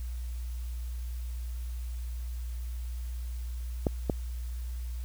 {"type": "clicks", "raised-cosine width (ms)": 2, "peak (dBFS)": -12, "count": 2, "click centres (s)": [3.868, 4.098], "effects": ["added 60 Hz sine -33 dBFS peak until 5.04 s", "white hiss -55 dBFS RMS until 5.04 s"]}